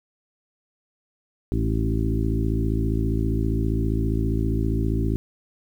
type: harmonic tone with a mistuned harmonic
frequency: 55 Hz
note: A1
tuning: in tune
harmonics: 1 / 2 / 3 / 4 / 5 / 6 / 7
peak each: -24 / -25 / -32 / -30 / -30 / -31 / -33 dBFS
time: 1.52-5.16 s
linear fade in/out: 0 ms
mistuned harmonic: 6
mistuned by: -22 cents
effects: 9-bit